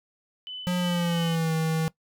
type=tone with tremolo; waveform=sine; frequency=3008 Hz; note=F#7; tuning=28 cents sharp; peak=-33 dBFS; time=0.47-1.35 s; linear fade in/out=0 ms; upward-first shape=sine; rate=3 Hz; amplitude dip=40%
type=tone with pitch glide; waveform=square; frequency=179.1 to 160.48 Hz; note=F3 to E3; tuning=+44 to -46 cents; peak=-24 dBFS; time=0.67-1.88 s; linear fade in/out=0 ms; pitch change=-190 cents; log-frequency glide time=0.78-1.53 s
effects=noise-tail reverb RT60 0.1 s tail -20 dB re dry